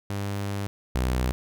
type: tone pair in turn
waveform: sawtooth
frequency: 100.2 / 62.9 Hz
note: G2 / B1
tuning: +38 / +32 cents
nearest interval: minor sixth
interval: 806 cents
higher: first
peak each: -24 / -19 dBFS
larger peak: second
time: 0.1-0.67 / 0.95-1.32 s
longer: first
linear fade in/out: 0 ms
effects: none

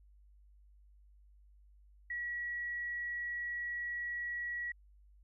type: tone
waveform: sine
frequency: 1925 Hz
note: B6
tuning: 45 cents flat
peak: -36 dBFS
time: 2.1-4.72 s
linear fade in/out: 5 ms
effects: added 50 Hz sine -59 dBFS peak until 5.23 s

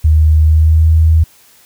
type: tone with pitch glide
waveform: sine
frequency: 77.78 to 80.15 Hz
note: D#2 to E2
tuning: 0 to -48 cents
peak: -5 dBFS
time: 0.04-1.24 s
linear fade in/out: 10 ms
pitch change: +52 cents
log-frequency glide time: 0.42-0.89 s
effects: white hiss -46 dBFS RMS until 1.65 s

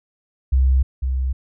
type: tone pair in turn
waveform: sine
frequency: 65.41 / 65 Hz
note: C2 / C2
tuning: 0 / -11 cents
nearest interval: unison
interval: 11 cents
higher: first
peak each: -12 / -18 dBFS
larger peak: first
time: 0.52-0.83 / 1.02-1.33 s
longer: neither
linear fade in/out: 10 ms
effects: none

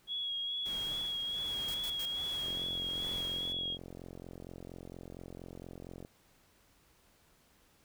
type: tone with vibrato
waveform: sine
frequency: 3322 Hz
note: G#7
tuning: in tune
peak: -34 dBFS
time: 0.07-3.78 s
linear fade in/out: 50 ms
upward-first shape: sine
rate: 2.4 Hz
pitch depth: 26 cents each way
type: noise with tremolo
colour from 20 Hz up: pink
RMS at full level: -47 dBFS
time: 0.65-3.53 s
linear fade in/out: 10 ms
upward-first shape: sine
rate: 1.3 Hz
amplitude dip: 55%
type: noise bursts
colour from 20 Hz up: white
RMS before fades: -45 dBFS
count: 3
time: 1.68-2.055 s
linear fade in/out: 2 ms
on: 63 ms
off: 93 ms
type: click train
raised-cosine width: 2 ms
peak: -33 dBFS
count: 160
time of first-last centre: 2.46-6.049 s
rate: 44.3 Hz
effects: pink hiss -67 dBFS RMS until 7.84 s

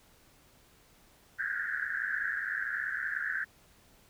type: band-pass noise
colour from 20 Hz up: pink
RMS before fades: -34 dBFS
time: 1.38-3.45 s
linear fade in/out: 20 ms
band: 1500 to 1800 Hz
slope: 96 dB/octave
effects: pink hiss -62 dBFS RMS until 4.09 s

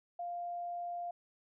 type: tone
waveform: sine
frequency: 698.5 Hz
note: F5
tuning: in tune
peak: -37 dBFS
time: 0.19-1.11 s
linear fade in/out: 5 ms
effects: none

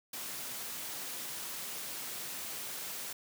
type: high-pass noise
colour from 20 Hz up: white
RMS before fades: -41 dBFS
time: 0.13-3.13 s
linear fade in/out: 5 ms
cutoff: 110 Hz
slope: 12 dB/octave
effects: none

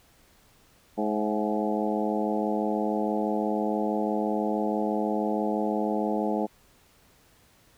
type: harmonic tone with a mistuned harmonic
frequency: 106.1 Hz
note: G#2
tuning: 38 cents sharp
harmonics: 2 / 3 / 4 / 5 / 6 / 7 / 8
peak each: -29 / -31 / -32 / -33 / -34 / -34 / -35 dBFS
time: 0.97-6.47 s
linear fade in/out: 20 ms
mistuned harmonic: 6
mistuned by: +57 cents
effects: pink hiss -60 dBFS RMS until 7.77 s

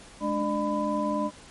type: tone cluster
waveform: sine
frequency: 210.6 / 294.2 / 603 / 1001 Hz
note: G#3 / D4 / D5 / B5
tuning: +24 / +3 / +46 / +23 cents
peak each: -30 dBFS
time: 0.2-1.31 s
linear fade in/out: 50 ms
effects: pink hiss -49 dBFS RMS until 1.5 s + MP3 48 kbps

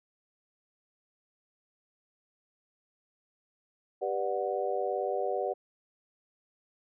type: chord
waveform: sine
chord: G major seventh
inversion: none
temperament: just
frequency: 392 / 490 / 588 / 735 Hz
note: G4 / B4 / D5 / F#5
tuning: 0 / -14 / +2 / -12 cents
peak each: -34 dBFS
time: 4.01-5.54 s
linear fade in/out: 20 ms
effects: none

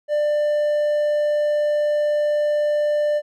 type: tone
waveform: triangle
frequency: 594 Hz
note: D5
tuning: 20 cents sharp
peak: -15 dBFS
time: 0.08-3.22 s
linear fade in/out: 50 ms
effects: none

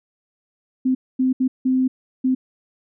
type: tone bursts at uneven times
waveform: sine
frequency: 258.6 Hz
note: C4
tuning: 20 cents flat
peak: -15 dBFS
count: 5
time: 0.85-0.95 / 1.19-1.33 / 1.4-1.48 / 1.65-1.88 / 2.24-2.35 s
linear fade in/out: 10 ms
effects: none

